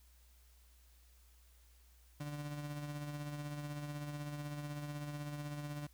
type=tone with tremolo; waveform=35% pulse; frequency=146.83 Hz; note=D3; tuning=in tune; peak=-38 dBFS; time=2.2-5.87 s; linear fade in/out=5 ms; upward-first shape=sine; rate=16 Hz; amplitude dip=40%; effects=added 60 Hz sine -62 dBFS peak until 5.93 s + white hiss -70 dBFS RMS until 5.93 s